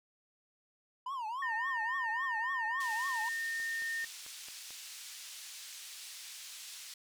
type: tone with vibrato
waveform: triangle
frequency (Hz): 977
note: B5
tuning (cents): -19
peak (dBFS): -34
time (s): 1.06-3.29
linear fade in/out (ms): 5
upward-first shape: triangle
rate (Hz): 3.6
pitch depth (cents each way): 260
type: tone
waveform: sine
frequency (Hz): 1826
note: A#6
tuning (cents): -36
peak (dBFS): -34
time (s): 1.42-4.05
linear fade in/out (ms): 5
type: band-pass noise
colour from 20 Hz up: pink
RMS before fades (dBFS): -48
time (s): 2.8-6.94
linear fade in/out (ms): 5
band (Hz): 3400 to 10000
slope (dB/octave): 12
type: click train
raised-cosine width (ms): 0.3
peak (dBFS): -36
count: 6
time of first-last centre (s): 3.6-4.706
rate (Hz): 4.52
effects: none